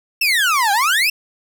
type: exponential two-way sweep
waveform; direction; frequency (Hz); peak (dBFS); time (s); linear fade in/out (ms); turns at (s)
30% pulse; down then up; 2744 to 774 to 2744; -11; 0.21-1.1; 5; 0.72
effects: none